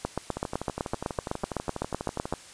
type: two click trains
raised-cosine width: 1 ms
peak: -17 / -13 dBFS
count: 25 / 19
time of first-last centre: 0.37-2.337 / 0.05-2.326 s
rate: 12.2 / 7.91 Hz
effects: white hiss -48 dBFS RMS until 2.53 s + resampled to 22050 Hz